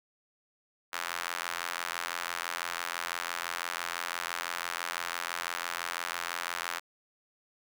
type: tone with high-pass filter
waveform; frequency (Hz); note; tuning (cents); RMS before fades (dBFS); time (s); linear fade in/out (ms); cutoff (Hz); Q
square; 42.98; F1; -27; -36; 0.92-6.8; 20; 1300; 1.4
effects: none